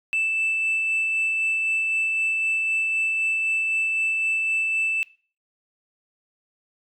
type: tone with tremolo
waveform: sine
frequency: 2643 Hz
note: E7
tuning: 4 cents sharp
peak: -18 dBFS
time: 0.13-5.03 s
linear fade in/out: 0 ms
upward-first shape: sine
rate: 3.9 Hz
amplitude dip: 25%
effects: noise-tail reverb RT60 0.4 s tail -22 dB re dry + tanh soft clip ceiling -18 dBFS